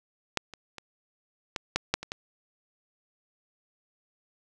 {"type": "clicks", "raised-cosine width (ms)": 0.2, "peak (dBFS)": [-8, -25, -23, -13, -7, -6, -20, -16], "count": 8, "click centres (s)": [0.373, 0.537, 0.783, 1.562, 1.76, 1.94, 2.03, 2.119], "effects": []}